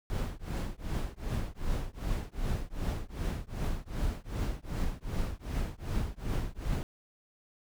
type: noise with tremolo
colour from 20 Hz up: brown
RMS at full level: -29 dBFS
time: 0.1-6.83 s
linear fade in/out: 0 ms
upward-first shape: triangle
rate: 2.6 Hz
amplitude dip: 100%
effects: none